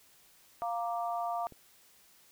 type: chord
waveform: sine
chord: Bb major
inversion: second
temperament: equal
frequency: 698.5 / 932.3 / 1174.7 Hz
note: F5 / Bb5 / D6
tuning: 0 / 0 / 0 cents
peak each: -33 / -39 / -39 dBFS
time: 0.62-1.47 s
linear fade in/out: 0 ms
type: click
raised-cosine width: 2 ms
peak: -37 dBFS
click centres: 1.523 s
effects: white hiss -62 dBFS RMS until 2.31 s